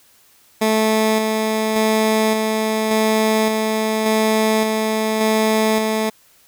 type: tone with tremolo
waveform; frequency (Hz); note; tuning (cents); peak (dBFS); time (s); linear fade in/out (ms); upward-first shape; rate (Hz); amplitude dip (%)
15% pulse; 218.5; A3; -12; -8; 0.61-6.1; 10; square; 0.87; 30
effects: white hiss -53 dBFS RMS until 6.47 s